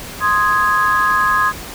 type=chord; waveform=sine; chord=Ab major; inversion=first; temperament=equal; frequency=1046.5 / 1244.5 / 1661.2 Hz; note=C6 / Eb6 / Ab6; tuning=0 / 0 / 0 cents; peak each=-16 dBFS; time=0.2-1.53 s; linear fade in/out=50 ms; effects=tanh soft clip ceiling -2 dBFS + pink hiss -31 dBFS RMS until 1.74 s